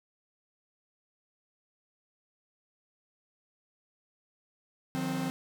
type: chord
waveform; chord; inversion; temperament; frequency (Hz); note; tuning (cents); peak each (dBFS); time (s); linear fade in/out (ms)
45% pulse; C diminished; first; equal with one note detuned; 155.56 / 180.35 / 261.6; Eb3 / Gb3 / C4; 0 / -44 / 0; -37 / -36 / -33; 4.95-5.3; 0
effects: none